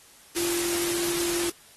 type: tone in noise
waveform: sine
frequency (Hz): 344.7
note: F4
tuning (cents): -23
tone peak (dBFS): -29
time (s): 0.36-1.5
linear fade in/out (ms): 5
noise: white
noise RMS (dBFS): -29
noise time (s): 0.36-1.5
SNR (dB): -3
effects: white hiss -53 dBFS RMS until 1.76 s + AAC 32 kbps